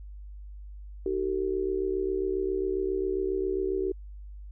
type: tone with amplitude modulation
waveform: sine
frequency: 381.3 Hz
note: G4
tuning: 48 cents flat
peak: -22 dBFS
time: 1.06-3.92 s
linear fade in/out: 2 ms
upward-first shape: sine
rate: 67.4 Hz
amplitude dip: 85%
effects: added 50 Hz sine -40 dBFS peak until 4.51 s